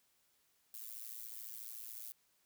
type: noise with amplitude modulation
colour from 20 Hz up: violet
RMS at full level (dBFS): -44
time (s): 0.74-2.12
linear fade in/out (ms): 2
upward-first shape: sine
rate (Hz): 114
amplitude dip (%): 100
effects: white hiss -75 dBFS RMS until 2.45 s